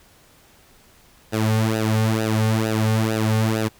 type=tone with flanger; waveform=sawtooth; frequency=110 Hz; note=A2; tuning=in tune; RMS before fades=-20 dBFS; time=1.32-3.69 s; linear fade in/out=20 ms; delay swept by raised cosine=0.9 to 3.1 ms; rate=2.2 Hz; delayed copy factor=-0.95; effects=pink hiss -53 dBFS RMS until 3.79 s